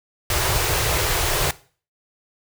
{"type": "band-stop noise", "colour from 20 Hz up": "pink", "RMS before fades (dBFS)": -21, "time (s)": [0.3, 1.51], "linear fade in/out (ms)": 2, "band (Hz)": [150, 340], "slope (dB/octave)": 48, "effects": ["noise-tail reverb RT60 0.4 s tail -18 dB re dry"]}